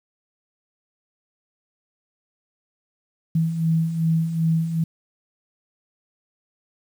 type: beating tone pair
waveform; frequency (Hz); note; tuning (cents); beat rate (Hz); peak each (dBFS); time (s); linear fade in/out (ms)
sine; 160.8 / 163.4; E3 / E3; -43 / -15; 2.6; -26 / -19; 3.35-4.84; 5
effects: 8-bit